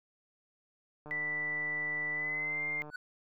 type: click train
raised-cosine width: 1 ms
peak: -34 dBFS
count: 277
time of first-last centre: 1.06-2.9 s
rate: 150 Hz
type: tone with pitch glide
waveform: sine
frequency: 1975.5 to 2105 Hz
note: B6 to C7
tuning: 0 to +10 cents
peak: -32 dBFS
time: 1.11-2.82 s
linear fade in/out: 0 ms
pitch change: +110 cents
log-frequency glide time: 2.12-2.63 s
type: tone with exponential growth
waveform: triangle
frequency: 1483 Hz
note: F#6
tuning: 4 cents sharp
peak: -32 dBFS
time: 2.89-2.96 s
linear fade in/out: 5 ms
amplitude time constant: 15 ms
effects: none